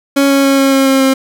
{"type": "tone with pitch steps", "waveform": "30% pulse", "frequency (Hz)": [277.7, 275.8, 273.9, 272, 270.1, 268.2, 266.4], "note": ["C#4", "C#4", "C#4", "C#4", "C#4", "C4", "C4"], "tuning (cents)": [3, -9, -21, -33, -45, 43, 31], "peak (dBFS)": -5, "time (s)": [0.16, 1.14], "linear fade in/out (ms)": 10, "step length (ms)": 140, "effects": []}